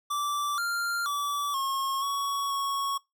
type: tone with pitch steps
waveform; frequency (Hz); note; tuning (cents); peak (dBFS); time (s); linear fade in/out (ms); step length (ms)
square; 1166 / 1393 / 1152 / 1083 / 1118 / 1107; D6 / F6 / D6 / C#6 / C#6 / C#6; -13 / -5 / -34 / -41 / +14 / -3; -28; 0.1-2.98; 10; 480
effects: noise-tail reverb RT60 0.2 s tail -24 dB re dry